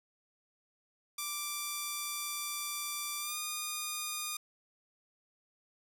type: tone with pitch glide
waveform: 5% pulse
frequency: 1174.7 to 1220.3 Hz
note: D6 to D#6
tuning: 0 to -34 cents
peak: -24 dBFS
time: 1.18-4.37 s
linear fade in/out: 5 ms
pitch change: +66 cents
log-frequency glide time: 3.19-3.37 s
effects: none